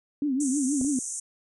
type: tone with vibrato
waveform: sine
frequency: 274.7 Hz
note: C#4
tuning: 16 cents flat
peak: -23 dBFS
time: 0.22-0.99 s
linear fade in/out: 2 ms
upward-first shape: triangle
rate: 6.3 Hz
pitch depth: 170 cents each way
type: band-pass noise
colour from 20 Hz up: white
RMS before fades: -34 dBFS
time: 0.4-1.2 s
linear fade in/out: 5 ms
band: 6000 to 9600 Hz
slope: 96 dB/octave
type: clicks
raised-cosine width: 2 ms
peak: -23 / -29 dBFS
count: 2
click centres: 0.813 / 0.847 s
effects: none